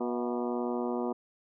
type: harmonic tone with a mistuned harmonic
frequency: 121.1 Hz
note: B2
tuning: 34 cents flat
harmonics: 2 / 3 / 4 / 5 / 6 / 7 / 8 / 9 / 10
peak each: -33 / -34 / -37 / -41 / -40 / -46 / -42 / -48 / -47 dBFS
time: 0-1.13 s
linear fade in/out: 10 ms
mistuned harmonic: 5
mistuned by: +76 cents
effects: none